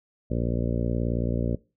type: harmonic tone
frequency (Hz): 58.6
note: A#1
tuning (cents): +10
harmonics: 1 / 2 / 3 / 4 / 5 / 6 / 7 / 8 / 9 / 10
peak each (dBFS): -29 / -29 / -32 / -31 / -35 / -37 / -39 / -38 / -38 / -39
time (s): 0.3-1.56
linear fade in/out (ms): 10
effects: noise-tail reverb RT60 0.3 s tail -22 dB re dry